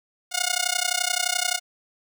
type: tone with amplitude modulation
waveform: 5% pulse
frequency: 720 Hz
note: F#5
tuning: 47 cents flat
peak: -7 dBFS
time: 0.31-1.6 s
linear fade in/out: 50 ms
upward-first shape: sine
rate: 31.6 Hz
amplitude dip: 95%
effects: none